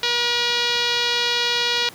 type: tone with low-pass filter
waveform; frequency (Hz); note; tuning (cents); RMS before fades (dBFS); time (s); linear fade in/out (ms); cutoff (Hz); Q
5% pulse; 479.6; A#4; +49; -21; 0.03-1.89; 2; 4100; 2.1
effects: pink hiss -43 dBFS RMS until 1.94 s + high-pass 100 Hz 12 dB/octave